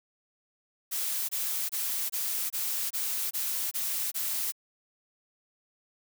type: noise bursts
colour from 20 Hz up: blue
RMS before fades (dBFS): -31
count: 9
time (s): 0.91-4.522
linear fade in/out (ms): 20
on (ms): 380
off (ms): 24
effects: none